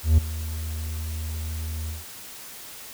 triangle tone with ADSR envelope, 79 Hz, D#2, 27 cents sharp, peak -9 dBFS, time 0.03-2.05 s, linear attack 150 ms, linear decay 8 ms, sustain -17 dB, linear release 160 ms, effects white hiss -41 dBFS RMS until 2.93 s

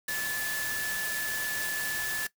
sine tone in noise, 1733 Hz, A6, 27 cents flat, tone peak -31 dBFS, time 0.08-2.27 s, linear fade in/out 5 ms, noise white, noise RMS -35 dBFS, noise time 0.08-2.27 s, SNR +1 dB, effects noise-tail reverb RT60 0.1 s tail -18 dB re dry

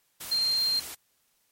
sine tone in noise, 4186 Hz, C8, in tune, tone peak -23 dBFS, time 0.31-0.8 s, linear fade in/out 10 ms, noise white, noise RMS -39 dBFS, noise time 0.2-0.95 s, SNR +13 dB, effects white hiss -70 dBFS RMS until 1.51 s + MP3 64 kbps

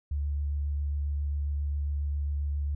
sine tone with vibrato, 72.2 Hz, D2, 29 cents flat, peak -27 dBFS, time 0.11-2.75 s, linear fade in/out 5 ms, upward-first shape sine, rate 7.4 Hz, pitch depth 13 cents each way, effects none

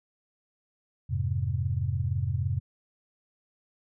sine chord, F minor, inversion none, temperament just, 87.31 / 104.77 / 130.96 Hz, F2 / Ab2 / C3, 0 / +16 / +2 cents, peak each -30 dBFS, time 1.09-2.6 s, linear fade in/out 20 ms, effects none

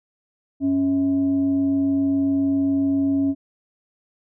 sine tone with frequency modulation, 276.4 Hz, C#4, 5 cents flat, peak -17 dBFS, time 0.6-3.35 s, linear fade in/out 50 ms, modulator 371 Hz, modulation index 0.25, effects none

